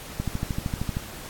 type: click train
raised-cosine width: 5 ms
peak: -14 dBFS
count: 11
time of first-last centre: 0.2-0.969 s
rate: 13 Hz
effects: pink hiss -40 dBFS RMS until 1.29 s + AAC 64 kbps